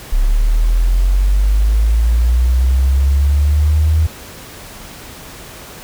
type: linear sweep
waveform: sine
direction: up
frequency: 34.28 to 80.2 Hz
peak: -9 dBFS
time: 0.12-4.07 s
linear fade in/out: 10 ms
effects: pink hiss -34 dBFS RMS until 5.83 s